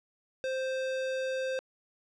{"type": "tone", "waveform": "square", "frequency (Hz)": 523.3, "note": "C5", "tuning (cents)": 0, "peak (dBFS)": -31, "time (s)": [0.44, 1.59], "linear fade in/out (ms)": 0, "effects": ["low-pass 5000 Hz 12 dB/octave"]}